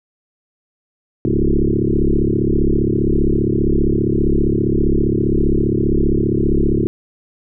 sine tone with frequency modulation, 174.61 Hz, F3, in tune, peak -12 dBFS, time 1.25-6.87 s, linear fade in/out 0 ms, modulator 35.1 Hz, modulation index 6.1, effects none

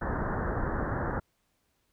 pink low-pass noise, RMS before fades -31 dBFS, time 0.01-1.2 s, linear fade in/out 10 ms, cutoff 1800 Hz, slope 96 dB/octave, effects pink hiss -74 dBFS RMS until 1.92 s

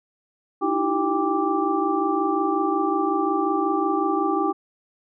sine tone cluster, 305.4 / 330.9 / 386.2 / 797 / 1172 Hz, D#4 / E4 / G4 / G5 / D6, -32 / +7 / -26 / +28 / -4 cents, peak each -26 dBFS, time 0.61-4.53 s, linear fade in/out 20 ms, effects none

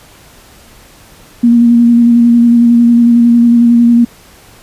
sine tone with vibrato, 236.2 Hz, A#3, 23 cents sharp, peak -3 dBFS, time 1.43-4.05 s, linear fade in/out 10 ms, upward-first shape square, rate 11 Hz, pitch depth 16 cents each way, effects pink hiss -40 dBFS RMS until 4.62 s + resampled to 32000 Hz

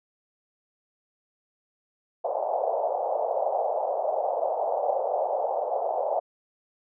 pink band-pass noise, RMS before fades -27 dBFS, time 2.24-6.2 s, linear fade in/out 10 ms, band 530 to 800 Hz, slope 48 dB/octave, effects none

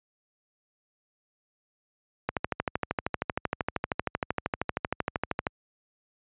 click train, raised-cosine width 0.5 ms, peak -11 dBFS, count 42, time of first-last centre 2.29-5.468 s, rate 12.9 Hz, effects high-pass 60 Hz 12 dB/octave + resampled to 8000 Hz

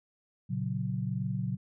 sine chord, F# major, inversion first, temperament equal, 116.54 / 138.59 / 185 Hz, A#2 / C#3 / F#3, 0 / 0 / 0 cents, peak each -34 dBFS, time 0.49-1.57 s, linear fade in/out 20 ms, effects none

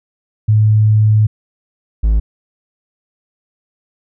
sine / triangle tone pair in turn, 107.5 / 53.75 Hz, A2 / A1, -40 / -40 cents, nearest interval octave, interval 1200 cents, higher first, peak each -7 dBFS, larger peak neither, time 0.48-1.27 / 2.03-2.2 s, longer first, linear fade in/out 10 ms, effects none

